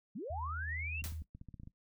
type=linear sweep; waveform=sine; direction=up; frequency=160 to 2790 Hz; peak=-39 dBFS; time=0.15-1.02 s; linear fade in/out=10 ms
type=tone with pitch glide; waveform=sine; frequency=80 to 79.36 Hz; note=D#2 to D#2; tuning=+49 to +35 cents; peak=-40 dBFS; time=0.3-1.22 s; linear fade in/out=5 ms; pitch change=-14 cents; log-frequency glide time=0.75-1.09 s
type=clicks; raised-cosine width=5 ms; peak=-37 dBFS; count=11; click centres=1.022 / 1.058 / 1.122 / 1.22 / 1.35 / 1.414 / 1.487 / 1.542 / 1.599 / 1.634 / 1.674 s
type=noise with exponential decay; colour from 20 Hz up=white; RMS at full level=-41 dBFS; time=1.04-1.24 s; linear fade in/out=0 ms; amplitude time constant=42 ms
effects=noise-tail reverb RT60 0.1 s tail -17 dB re dry